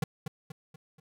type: tone with echo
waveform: square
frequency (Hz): 155.3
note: D#3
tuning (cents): -3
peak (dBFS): -26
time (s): 0.02-0.04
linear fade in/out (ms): 5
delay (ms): 240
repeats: 4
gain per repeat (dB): -7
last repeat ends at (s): 1
effects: none